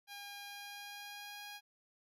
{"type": "tone with pitch glide", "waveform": "10% pulse", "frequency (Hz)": [810, 821.3], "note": ["G#5", "G#5"], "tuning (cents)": [-43, -20], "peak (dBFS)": -38, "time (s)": [0.07, 1.61], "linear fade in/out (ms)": 50, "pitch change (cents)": 23, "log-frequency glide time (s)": [0.46, 1.43], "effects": []}